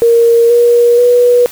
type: tone with pitch steps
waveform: sine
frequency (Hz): 466.2 / 476.5 / 487.1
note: A#4 / A#4 / B4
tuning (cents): 0 / +38 / -24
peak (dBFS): -4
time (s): 0.02-1.46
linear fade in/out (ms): 0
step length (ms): 480
effects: white hiss -31 dBFS RMS until 1.51 s